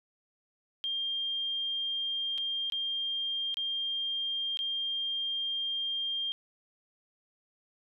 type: tone with dropouts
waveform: sine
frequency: 3200 Hz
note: G7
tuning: 35 cents sharp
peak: -30 dBFS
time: 0.84-6.32 s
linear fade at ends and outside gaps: 0 ms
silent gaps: 2.378-2.382 / 2.7-2.722 / 3.543-3.57 / 4.572-4.59 s
effects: none